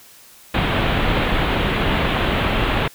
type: low-pass noise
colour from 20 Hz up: pink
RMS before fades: -19 dBFS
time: 0.54-2.88 s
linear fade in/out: 5 ms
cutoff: 3600 Hz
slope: 48 dB/octave
effects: white hiss -46 dBFS RMS until 2.94 s